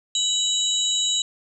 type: tone cluster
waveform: sine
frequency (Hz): 2985 / 3893 / 6870 / 7610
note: F#7 / B7 / A8 / A#8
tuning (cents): +15 / -26 / -42 / +35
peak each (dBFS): -28 / -22 / -27 / -28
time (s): 0.15-1.22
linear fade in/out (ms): 2
effects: none